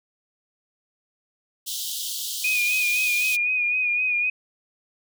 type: high-pass noise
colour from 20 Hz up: pink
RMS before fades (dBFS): -30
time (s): 1.66-3.37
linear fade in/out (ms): 20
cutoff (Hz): 3000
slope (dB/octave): 96
type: tone with vibrato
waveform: sine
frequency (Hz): 2467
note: D#7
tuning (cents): -15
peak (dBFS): -20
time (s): 2.44-4.3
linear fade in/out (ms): 5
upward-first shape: sine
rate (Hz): 3.9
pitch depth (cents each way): 40
effects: none